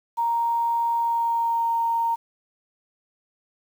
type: tone with pitch glide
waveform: sine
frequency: 932.3 to 924.3 Hz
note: A#5 to A#5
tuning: 0 to -15 cents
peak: -20 dBFS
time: 0.17-2.16 s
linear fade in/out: 20 ms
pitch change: -15 cents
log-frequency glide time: 0.96-1.71 s
effects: 8-bit